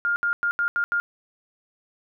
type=tone bursts at uneven times; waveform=sine; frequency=1410 Hz; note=F6; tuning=16 cents sharp; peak=-20 dBFS; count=6; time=0.05-0.16 / 0.23-0.33 / 0.43-0.51 / 0.59-0.68 / 0.76-0.84 / 0.92-1 s; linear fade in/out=0 ms; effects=none